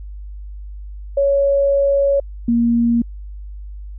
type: tone pair in turn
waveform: sine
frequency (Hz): 558 / 234.6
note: C#5 / A#3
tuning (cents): +11 / +11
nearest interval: octave + minor third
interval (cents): 1500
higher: first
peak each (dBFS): -12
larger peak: neither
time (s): 1.17-2.2 / 2.48-3.02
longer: first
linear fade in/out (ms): 5
effects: added 50 Hz sine -29 dBFS peak until 3.98 s